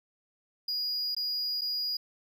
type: tone with dropouts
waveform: triangle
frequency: 4886 Hz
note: D#8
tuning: 32 cents flat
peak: -28 dBFS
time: 0.68-1.97 s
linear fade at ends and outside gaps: 5 ms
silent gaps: 1.149-1.165 / 1.611-1.616 s
effects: none